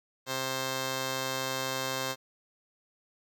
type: tone pair together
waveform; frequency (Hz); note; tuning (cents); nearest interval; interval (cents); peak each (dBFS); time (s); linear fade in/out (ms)
5% pulse; 132 / 528; C3 / C5; +16 / +16; 2 octaves; 2400; -23; 0.26-2.16; 50
effects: none